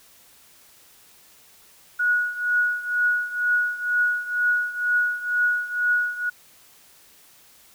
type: tone with tremolo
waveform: sine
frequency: 1458 Hz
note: F#6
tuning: 26 cents flat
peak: -16 dBFS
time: 1.99-6.3 s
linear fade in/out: 10 ms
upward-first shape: triangle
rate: 2.1 Hz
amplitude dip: 85%
effects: white hiss -53 dBFS RMS until 7.74 s